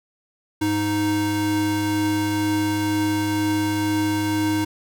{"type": "tone pair together", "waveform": "square", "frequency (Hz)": [103.01, 311.1], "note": ["G#2", "D#4"], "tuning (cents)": [-14, 0], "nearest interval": "octave + perfect fifth", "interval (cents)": 1914, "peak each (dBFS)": [-28, -21], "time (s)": [0.61, 4.65], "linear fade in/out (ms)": 10, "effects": []}